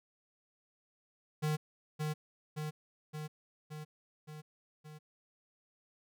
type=tone with echo; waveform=square; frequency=152.8 Hz; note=D#3; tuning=31 cents flat; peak=-31 dBFS; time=1.42-1.57 s; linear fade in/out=20 ms; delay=570 ms; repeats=6; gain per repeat=-3 dB; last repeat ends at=4.99 s; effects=none